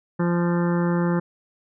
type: harmonic tone with a mistuned harmonic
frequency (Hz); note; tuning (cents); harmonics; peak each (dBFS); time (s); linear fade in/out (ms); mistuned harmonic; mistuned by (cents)
173.2; F3; -14; 1 / 2 / 3 / 5 / 6 / 7 / 8 / 9 / 10; -20 / -26 / -30 / -34 / -36 / -37 / -38 / -39 / -40; 0.19-1.2; 10; 10; +46
effects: none